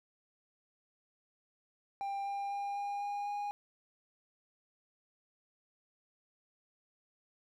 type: tone with pitch steps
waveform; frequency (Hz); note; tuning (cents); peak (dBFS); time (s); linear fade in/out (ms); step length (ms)
triangle; 794 / 799.1 / 804.2 / 809.3 / 814.4 / 819.6; G5 / G5 / G5 / G#5 / G#5 / G#5; +22 / +33 / +44 / -45 / -34 / -23; -33; 2.01-3.51; 0; 250
effects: none